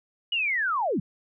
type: linear sweep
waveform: sine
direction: down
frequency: 2940 to 138.59 Hz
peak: -23 dBFS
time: 0.32-1 s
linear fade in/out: 5 ms
effects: none